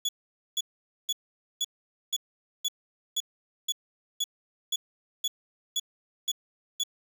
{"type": "tone bursts", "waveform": "30% pulse", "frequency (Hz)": 3400, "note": "G#7", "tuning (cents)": 40, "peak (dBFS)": -23, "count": 14, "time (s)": [0.05, 6.836], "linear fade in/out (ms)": 5, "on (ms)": 39, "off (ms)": 480, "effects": ["9-bit"]}